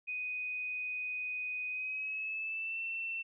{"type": "tone with pitch glide", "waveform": "sine", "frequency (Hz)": [2494, 2688], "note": ["D#7", "E7"], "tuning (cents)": [3, 33], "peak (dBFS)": -35, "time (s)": [0.07, 3.23], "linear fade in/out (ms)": 20, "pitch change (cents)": 130, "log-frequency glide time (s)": [1.69, 2.82], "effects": []}